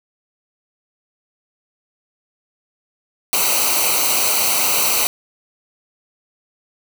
white noise with comb filter, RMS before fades -17 dBFS, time 3.33-5.07 s, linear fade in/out 0 ms, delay 0.58 ms, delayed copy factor -0.8, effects none

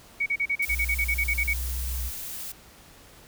sine tone bursts, 2242 Hz, C#7, 19 cents sharp, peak -22 dBFS, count 14, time 0.2-1.536 s, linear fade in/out 10 ms, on 62 ms, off 36 ms
blue noise, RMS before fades -36 dBFS, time 0.62-2.52 s, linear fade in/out 5 ms
sine tone with pitch glide, 62.3 to 61.87 Hz, B1 to B1, +16 to +4 cents, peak -28 dBFS, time 0.67-2.12 s, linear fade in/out 50 ms, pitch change -12 cents, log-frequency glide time 1.72-1.89 s
effects pink hiss -51 dBFS RMS until 3.27 s

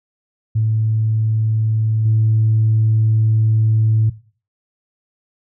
sine tone with level steps, 110 Hz, A2, in tune, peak -13 / -10 dBFS, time 0.55-4.1 s, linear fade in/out 10 ms, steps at 2.05 s, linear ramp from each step 5 ms, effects noise-tail reverb RT60 0.4 s tail -18 dB re dry + tanh soft clip ceiling -7 dBFS

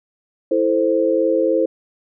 sine chord, A minor, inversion second, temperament equal, 329.6 / 440 / 523.3 Hz, E4 / A4 / C5, 0 / 0 / 0 cents, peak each -19 / -20 / -17 dBFS, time 0.51-1.66 s, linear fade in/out 5 ms, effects none

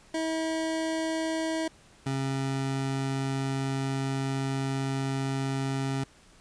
25% pulse tone pair in turn, 321.6 / 135.22 Hz, E4 / C#3, -43 / -43 cents, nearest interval octave + minor third, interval 1500 cents, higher first, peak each -24 dBFS, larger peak neither, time 0.14-1.68 / 2.06-6.04 s, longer second, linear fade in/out 5 ms, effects pink hiss -57 dBFS RMS until 6.4 s + resampled to 22050 Hz

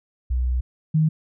sine tone pair in turn, 62.3 / 156.66 Hz, B1 / D#3, +16 / +12 cents, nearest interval octave + major third, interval 1596 cents, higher second, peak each -19 / -15 dBFS, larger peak second, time 0.3-0.61 / 0.94-1.09 s, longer first, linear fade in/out 10 ms, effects none

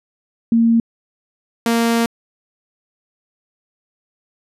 sine / sawtooth tone pair in turn, 230 / 231.7 Hz, A#3 / A#3, -23 / -10 cents, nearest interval unison, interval 13 cents, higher second, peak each -10 dBFS, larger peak neither, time 0.52-0.8 / 1.66-2.06 s, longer second, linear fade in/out 2 ms, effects resampled to 32000 Hz

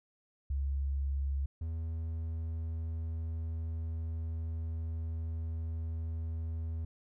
sine / triangle tone pair in turn, 69 / 81.25 Hz, C#2 / E2, -7 / -24 cents, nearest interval minor third, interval 283 cents, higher second, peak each -30 / -32 dBFS, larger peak first, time 0.5-1.46 / 1.61-6.85 s, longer second, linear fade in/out 5 ms, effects none

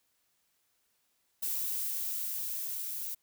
violet noise with level ramp, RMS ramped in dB -33 to -38 dBFS, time 1.42-3.15 s, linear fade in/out 10 ms, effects white hiss -75 dBFS RMS until 3.22 s

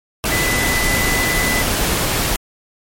sine tone in noise, 2000 Hz, B6, 21 cents sharp, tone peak -19 dBFS, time 0.32-1.62 s, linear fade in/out 0 ms, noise pink, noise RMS -18 dBFS, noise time 0.24-2.36 s, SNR -4 dB, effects MP3 64 kbps

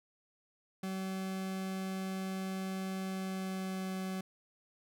40% pulse tone with pitch glide, 190 to 188.47 Hz, F#3 to F#3, +46 to +32 cents, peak -35 dBFS, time 0.83-4.21 s, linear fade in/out 5 ms, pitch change -14 cents, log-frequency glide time 3.02-3.92 s, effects none

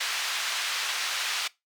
white band-pass noise, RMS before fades -30 dBFS, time 0-1.48 s, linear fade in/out 10 ms, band 1200 to 4200 Hz, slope 12 dB/octave, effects noise-tail reverb RT60 0.2 s tail -21 dB re dry

